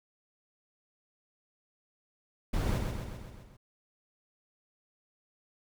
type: noise with echo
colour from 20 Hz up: brown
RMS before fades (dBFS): -30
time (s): 2.53-2.79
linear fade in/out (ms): 10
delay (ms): 130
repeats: 6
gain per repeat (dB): -4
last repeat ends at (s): 3.57
effects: none